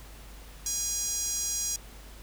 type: tone with high-pass filter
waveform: sawtooth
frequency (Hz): 820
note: G#5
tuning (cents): -22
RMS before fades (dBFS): -31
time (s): 0.66-1.76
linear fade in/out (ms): 2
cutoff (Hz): 6200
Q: 4.6
effects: added 50 Hz sine -46 dBFS peak until 2.22 s + pink hiss -51 dBFS RMS until 2.22 s